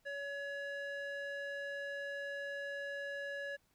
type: tone with band-pass filter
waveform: square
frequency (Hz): 564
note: C#5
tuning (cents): +30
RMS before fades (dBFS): -42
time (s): 0.05-3.57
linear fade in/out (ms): 20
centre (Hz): 1300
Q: 8.1
effects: pink hiss -75 dBFS RMS until 3.74 s